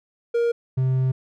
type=tone pair in turn; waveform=triangle; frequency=470 / 130.22 Hz; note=A#4 / C3; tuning=+14 / -8 cents; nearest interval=octave + minor seventh; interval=2222 cents; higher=first; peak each=-16 dBFS; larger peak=neither; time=0.34-0.52 / 0.77-1.12 s; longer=second; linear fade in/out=10 ms; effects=none